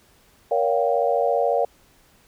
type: chord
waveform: sine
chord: G half-diminished seventh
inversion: first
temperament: just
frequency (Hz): 470.4 / 564.5 / 705.6 / 784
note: Bb4 / Db5 / F5 / G5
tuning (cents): +16 / +31 / +18 / 0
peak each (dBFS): -23 / -22 / -23 / -27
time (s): 0.51-1.65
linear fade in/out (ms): 5
effects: pink hiss -57 dBFS RMS until 2.27 s